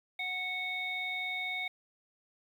harmonic tone, 738 Hz, F#5, 5 cents flat, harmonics 1 / 3 / 5, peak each -43 / -34 / -41 dBFS, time 0.19-1.68 s, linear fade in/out 5 ms, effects 10-bit

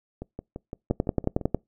two click trains, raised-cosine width 2 ms, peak -9 / -21 dBFS, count 8 / 8, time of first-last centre 0.91-1.546 / 0.22-1.413 s, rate 11 / 5.87 Hz, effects noise-tail reverb RT60 0.2 s tail -26 dB re dry

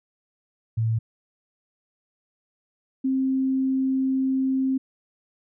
sine tone pair in turn, 112.7 / 264.4 Hz, A2 / C4, +42 / +18 cents, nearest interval octave + minor third, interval 1476 cents, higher second, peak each -20 dBFS, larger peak neither, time 0.77-0.99 / 3.04-4.78 s, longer second, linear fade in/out 10 ms, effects none

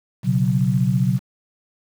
sine chord, B suspended second, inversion none, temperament equal, 123.47 / 138.59 / 185 Hz, B2 / C#3 / F#3, 0 / 0 / 0 cents, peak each -20 dBFS, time 0.23-1.2 s, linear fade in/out 50 ms, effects 7-bit

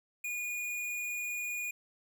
square tone, 2445 Hz, D#7, 31 cents flat, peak -35 dBFS, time 0.24-1.71 s, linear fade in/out 5 ms, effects 12-bit

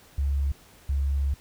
sine tone pair in turn, 69.7 / 69.38 Hz, C#2 / C#2, +10 / +2 cents, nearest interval unison, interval 8 cents, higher first, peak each -22 dBFS, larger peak neither, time 0.18-0.52 / 0.89-1.34 s, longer second, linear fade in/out 5 ms, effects pink hiss -54 dBFS RMS until 1.4 s

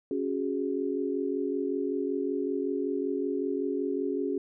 sine chord, C# suspended fourth, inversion none, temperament equal, 277.2 / 370 / 415.3 Hz, C#4 / F#4 / G#4, 0 / 0 / 0 cents, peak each -31 / -32 / -32 dBFS, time 0.11-4.38 s, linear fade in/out 2 ms, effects none

